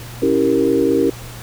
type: chord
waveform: sine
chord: C# diminished seventh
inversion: none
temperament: equal with one note detuned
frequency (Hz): 277.2 / 327.7 / 392 / 466.2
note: C#4 / E4 / G4 / Bb4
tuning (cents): 0 / -10 / 0 / 0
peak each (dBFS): -18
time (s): 0.22-1.1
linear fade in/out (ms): 5
effects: added 119 Hz sine -33 dBFS peak until 1.42 s + pink hiss -36 dBFS RMS until 1.42 s